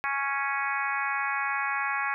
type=harmonic tone; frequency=277.2 Hz; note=C#4; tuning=in tune; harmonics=3 / 4 / 5 / 6 / 7 / 8 / 9; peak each=-34 / -32 / -35 / -32 / -36 / -35 / -38 dBFS; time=0.04-2.14 s; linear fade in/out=0 ms; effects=none